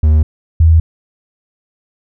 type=tone pair in turn; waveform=triangle / sine; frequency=77 / 81.11 Hz; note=D#2 / E2; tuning=-17 / -27 cents; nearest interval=minor second; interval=90 cents; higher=second; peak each=-4 dBFS; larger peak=neither; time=0.03-0.23 / 0.6-0.8 s; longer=neither; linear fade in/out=5 ms; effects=none